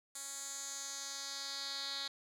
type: tone with band-pass filter sweep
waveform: 10% pulse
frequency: 276.7 Hz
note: C#4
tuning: 3 cents flat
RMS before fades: -43 dBFS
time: 0.15-2.08 s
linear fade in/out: 5 ms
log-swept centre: 8300 to 4000 Hz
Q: 2.9
effects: none